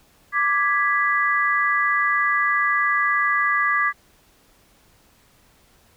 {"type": "chord", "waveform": "sine", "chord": "G# diminished", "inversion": "second", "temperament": "equal", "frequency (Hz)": [1174.7, 1661.2, 1975.5], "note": ["D6", "G#6", "B6"], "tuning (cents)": [0, 0, 0], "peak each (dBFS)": [-21, -22, -22], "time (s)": [0.32, 3.93], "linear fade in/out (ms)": 50, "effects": ["pink hiss -57 dBFS RMS until 5.96 s"]}